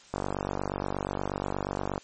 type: click train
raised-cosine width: 1 ms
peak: -15 dBFS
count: 90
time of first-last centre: 0.14-1.979 s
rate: 48.4 Hz
effects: white hiss -54 dBFS RMS until 2.03 s + MP3 32 kbps